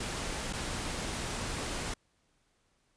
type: noise with dropouts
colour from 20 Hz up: pink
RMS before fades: -36 dBFS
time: 0-1.94 s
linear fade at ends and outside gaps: 5 ms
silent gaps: 0.528-0.532 s
effects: pink hiss -73 dBFS RMS until 2.96 s + resampled to 22050 Hz